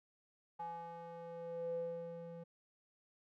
square tone with band-pass filter sweep, 168.9 Hz, E3, 42 cents sharp, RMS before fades -45 dBFS, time 0.59-2.44 s, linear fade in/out 10 ms, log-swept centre 850 to 370 Hz, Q 7.5, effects none

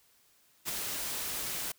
white noise with ADSR envelope, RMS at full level -32 dBFS, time 0.65-1.72 s, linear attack 39 ms, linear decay 7 ms, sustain -4 dB, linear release 5 ms, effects white hiss -66 dBFS RMS until 1.78 s

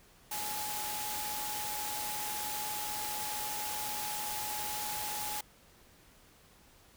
sine tone in noise, 843 Hz, G#5, 26 cents sharp, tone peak -40 dBFS, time 0.31-5.41 s, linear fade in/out 5 ms, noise white, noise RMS -38 dBFS, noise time 0.31-5.41 s, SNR -5 dB, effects pink hiss -61 dBFS RMS until 6.96 s

